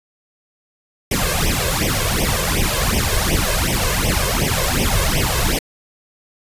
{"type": "noise with flanger", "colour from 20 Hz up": "pink", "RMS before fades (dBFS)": -18, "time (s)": [1.11, 5.59], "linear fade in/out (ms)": 5, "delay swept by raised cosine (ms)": [0.34, 1.94], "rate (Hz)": 2.7, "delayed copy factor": 0.95, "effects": ["resampled to 32000 Hz"]}